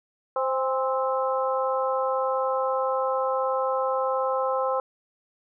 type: harmonic tone with a mistuned harmonic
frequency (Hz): 261.6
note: C4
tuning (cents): 0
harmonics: 2 / 3 / 4 / 5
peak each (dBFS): -25 / -30 / -29 / -31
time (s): 0.36-4.8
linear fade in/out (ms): 2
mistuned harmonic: 3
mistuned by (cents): +46
effects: none